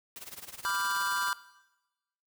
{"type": "noise with tremolo", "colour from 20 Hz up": "white", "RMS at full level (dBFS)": -42, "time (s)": [0.16, 1.29], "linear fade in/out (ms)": 0, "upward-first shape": "sine", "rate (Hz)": 19, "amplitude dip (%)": 85}
{"type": "chord", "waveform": "square", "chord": "G dominant seventh", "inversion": "first", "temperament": "equal", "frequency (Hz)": [987.8, 1174.7, 1396.9, 1568], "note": ["B5", "D6", "F6", "G6"], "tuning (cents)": [0, 0, 0, 0], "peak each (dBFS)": -35, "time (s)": [0.65, 1.33], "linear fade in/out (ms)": 0}
{"effects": ["noise-tail reverb RT60 1.0 s tail -18 dB re dry"]}